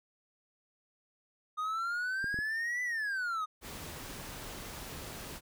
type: exponential two-way sweep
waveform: triangle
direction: up then down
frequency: 1230 to 2002 to 1230 Hz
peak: -30 dBFS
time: 1.57-3.46 s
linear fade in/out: 20 ms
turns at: 2.83 s
type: clicks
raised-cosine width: 3 ms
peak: -29 dBFS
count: 3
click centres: 2.243 / 2.343 / 2.389 s
type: noise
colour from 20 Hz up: pink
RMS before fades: -44 dBFS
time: 3.61-5.41 s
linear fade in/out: 50 ms
effects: none